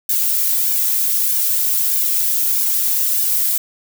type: noise with flanger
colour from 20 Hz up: violet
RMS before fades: -17 dBFS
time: 0.09-3.58 s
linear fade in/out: 5 ms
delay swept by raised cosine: 1.5 to 2.8 ms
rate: 1.6 Hz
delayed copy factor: -0.8
effects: none